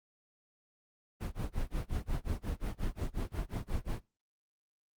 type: noise with tremolo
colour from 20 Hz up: brown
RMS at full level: -32 dBFS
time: 1.2-4.02 s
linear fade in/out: 20 ms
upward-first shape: sine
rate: 5.6 Hz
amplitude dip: 100%
effects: noise-tail reverb RT60 0.3 s tail -23 dB re dry + Opus 24 kbps